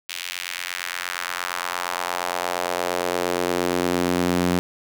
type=tone with high-pass filter sweep; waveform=sawtooth; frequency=88.6 Hz; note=F2; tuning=25 cents sharp; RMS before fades=-25 dBFS; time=0.09-4.59 s; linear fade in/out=0 ms; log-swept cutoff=2800 to 200 Hz; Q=1.5; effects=none